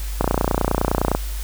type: click train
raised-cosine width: 1 ms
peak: -3 dBFS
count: 29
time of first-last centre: 0.21-1.15 s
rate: 29.8 Hz
effects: added 50 Hz sine -24 dBFS peak until 1.43 s + white hiss -37 dBFS RMS until 1.43 s